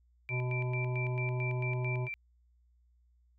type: tone with tremolo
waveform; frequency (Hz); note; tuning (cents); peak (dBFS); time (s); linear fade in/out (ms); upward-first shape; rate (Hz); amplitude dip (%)
sine; 2349; D7; 0; -36; 0.29-2.14; 0; square; 4.5; 80
type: harmonic tone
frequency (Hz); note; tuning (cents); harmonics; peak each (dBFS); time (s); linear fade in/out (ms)
125.1; B2; +23; 1 / 3 / 5 / 7 / 8; -31 / -41 / -45 / -48 / -49; 0.29-2.09; 50
effects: added 60 Hz sine -64 dBFS peak until 3.38 s